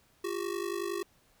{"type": "ring-modulated tone", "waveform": "square", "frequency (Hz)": 373.7, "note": "F#4", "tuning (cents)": 17, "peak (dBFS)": -30, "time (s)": [0.24, 1.03], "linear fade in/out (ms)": 0, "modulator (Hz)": 25.4, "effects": ["pink hiss -66 dBFS RMS until 1.4 s"]}